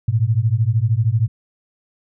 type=beating tone pair; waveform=sine; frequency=106 / 119 Hz; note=G#2 / A#2; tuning=+36 / +36 cents; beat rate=13 Hz; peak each=-17 dBFS; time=0.08-1.28 s; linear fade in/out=5 ms; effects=none